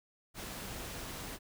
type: noise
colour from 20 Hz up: pink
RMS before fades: -43 dBFS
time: 0.34-1.39 s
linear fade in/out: 50 ms
effects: none